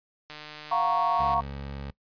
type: click train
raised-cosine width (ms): 0.2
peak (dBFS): -24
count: 158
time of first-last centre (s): 0.3-1.34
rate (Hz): 151
type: chord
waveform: sine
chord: Gb major seventh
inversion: third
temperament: equal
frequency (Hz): 698.5 / 740 / 932.3 / 1108.7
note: F5 / Gb5 / Bb5 / Db6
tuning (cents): 0 / 0 / 0 / 0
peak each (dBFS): -28 / -31 / -27 / -26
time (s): 0.71-1.41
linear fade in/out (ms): 10
type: tone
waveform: 20% pulse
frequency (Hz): 69.3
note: C#2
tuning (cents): 0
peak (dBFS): -30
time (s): 1.19-1.91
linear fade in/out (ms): 5
effects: noise-tail reverb RT60 0.1 s tail -21 dB re dry + resampled to 11025 Hz